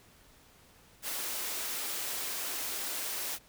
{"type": "high-pass noise", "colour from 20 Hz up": "white", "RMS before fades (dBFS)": -36, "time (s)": [1.02, 3.39], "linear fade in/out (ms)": 50, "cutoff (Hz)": 260, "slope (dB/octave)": 24, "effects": ["pink hiss -60 dBFS RMS until 3.48 s"]}